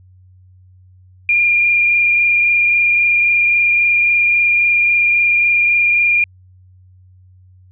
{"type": "tone with frequency modulation", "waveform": "sine", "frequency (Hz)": 2408, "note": "D7", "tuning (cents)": 43, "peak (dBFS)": -10, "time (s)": [1.29, 6.24], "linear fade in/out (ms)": 2, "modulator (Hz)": 23.7, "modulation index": 1.3, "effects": ["added 92 Hz sine -43 dBFS peak until 7.71 s"]}